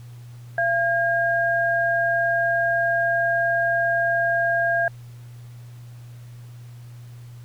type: tone pair together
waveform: sine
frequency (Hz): 680.8 / 1621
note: F5 / G#6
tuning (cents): -44 / -42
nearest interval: octave + minor third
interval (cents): 1502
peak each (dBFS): -21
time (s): 0.58-4.88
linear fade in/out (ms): 2
effects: added 120 Hz sine -38 dBFS peak until 7.44 s + pink hiss -55 dBFS RMS until 7.44 s